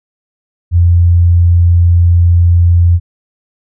sine tone, 86.5 Hz, F2, 16 cents flat, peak -4 dBFS, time 0.71-3 s, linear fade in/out 50 ms, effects none

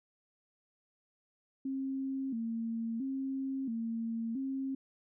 sine tone with vibrato, 247.3 Hz, B3, 3 cents sharp, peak -33 dBFS, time 1.65-4.75 s, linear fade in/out 5 ms, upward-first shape square, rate 0.74 Hz, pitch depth 140 cents each way, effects none

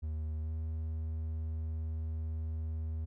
triangle tone with pitch glide, 77.78 to 79.46 Hz, D#2 to D#2, 0 to +37 cents, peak -32 dBFS, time 0.02-3.06 s, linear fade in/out 20 ms, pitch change +37 cents, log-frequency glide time 0.41-0.51 s, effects none

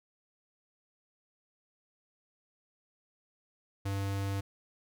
square tone, 98.6 Hz, G2, 11 cents sharp, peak -32 dBFS, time 3.85-4.41 s, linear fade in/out 10 ms, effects none

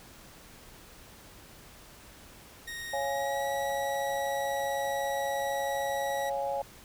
sawtooth tone with pitch glide, 1864.7 to 1931.6 Hz, A#6 to B6, 0 to -39 cents, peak -34 dBFS, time 2.67-6.3 s, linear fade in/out 10 ms, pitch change +61 cents, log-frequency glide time 2.9-3.47 s
sine chord, Db major, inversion none, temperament equal, 554.4 / 698.5 / 830.6 Hz, Db5 / F5 / Ab5, 0 / 0 / 0 cents, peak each -32 / -37 / -33 dBFS, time 2.93-6.62 s, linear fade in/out 5 ms
effects pink hiss -52 dBFS RMS until 6.84 s

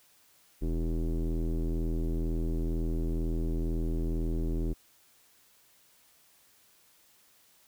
square tone with low-pass filter, 41.05 Hz, E1, 6 cents flat, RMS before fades -30 dBFS, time 0.61-4.74 s, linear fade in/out 20 ms, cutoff 340 Hz, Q 3, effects white hiss -63 dBFS RMS until 7.67 s

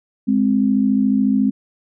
sine tone pair together, 207.7 / 261.7 Hz, G#3 / C4, 0 / 0 cents, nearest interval major third, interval 400 cents, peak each -16 dBFS, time 0.27-1.51 s, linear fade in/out 20 ms, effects none

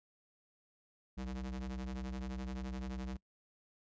square ring-modulated tone, 65.41 Hz, C2, in tune, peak -37 dBFS, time 1.17-3.17 s, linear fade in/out 10 ms, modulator 125 Hz, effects noise-tail reverb RT60 0.1 s tail -23 dB re dry + resampled to 16000 Hz

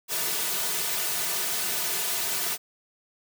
white noise with comb filter, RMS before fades -28 dBFS, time 0.08-2.58 s, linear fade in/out 50 ms, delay 3.7 ms, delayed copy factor -0.95, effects high-pass 200 Hz 12 dB/octave

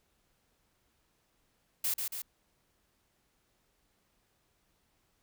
blue noise with echo, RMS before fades -31 dBFS, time 1.84-1.94 s, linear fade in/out 5 ms, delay 140 ms, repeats 2, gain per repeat -4 dB, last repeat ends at 2.22 s, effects pink hiss -74 dBFS RMS until 5.22 s

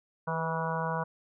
harmonic tone with a mistuned harmonic, 162.4 Hz, E3, 26 cents flat, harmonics 1 / 3 / 4 / 5 / 6 / 7 / 8 / 9, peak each -34 / -37 / -38 / -40 / -34 / -39 / -45 / -39 dBFS, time 0.27-1.04 s, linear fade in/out 10 ms, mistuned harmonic 3, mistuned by +25 cents, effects none

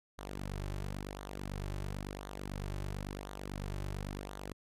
sawtooth tone with flanger, 49 Hz, G1, in tune, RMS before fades -41 dBFS, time 0.18-4.53 s, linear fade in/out 10 ms, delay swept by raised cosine 0.38 to 4.28 ms, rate 0.96 Hz, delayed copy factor -0.65, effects resampled to 32000 Hz

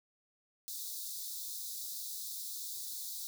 white high-pass noise, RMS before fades -42 dBFS, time 0.68-3.27 s, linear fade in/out 0 ms, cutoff 3600 Hz, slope 96 dB/octave, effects none

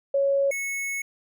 sine / square tone pair in turn, 554.4 / 2200 Hz, C#5 / C#7, 0 / -14 cents, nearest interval 2 octaves, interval 2386 cents, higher second, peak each -19 / -28 dBFS, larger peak first, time 0.14-0.51 / 0.51-1.02 s, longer second, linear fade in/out 5 ms, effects none

